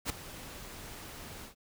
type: noise with ADSR envelope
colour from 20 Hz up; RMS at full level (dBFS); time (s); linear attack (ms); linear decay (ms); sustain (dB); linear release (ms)
pink; -30; 0.05-1.55; 48; 6; -16; 110
effects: none